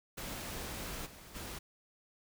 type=noise with level steps; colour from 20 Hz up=pink; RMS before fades=-42 / -53 / -44 dBFS; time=0.17-1.59 s; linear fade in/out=10 ms; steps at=1.05 / 1.34 s; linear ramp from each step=20 ms; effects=none